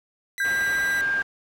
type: tone with vibrato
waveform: sawtooth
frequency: 1975.5 Hz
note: B6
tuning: in tune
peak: -28 dBFS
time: 0.38-1.01 s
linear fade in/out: 0 ms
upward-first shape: triangle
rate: 16 Hz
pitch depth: 20 cents each way
type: tone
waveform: sine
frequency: 1600 Hz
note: G6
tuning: 35 cents sharp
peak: -21 dBFS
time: 0.4-1.22 s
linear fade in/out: 2 ms
type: low-pass noise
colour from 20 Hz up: white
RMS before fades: -38 dBFS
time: 0.44-1.23 s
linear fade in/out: 10 ms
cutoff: 1900 Hz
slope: 12 dB/octave
effects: none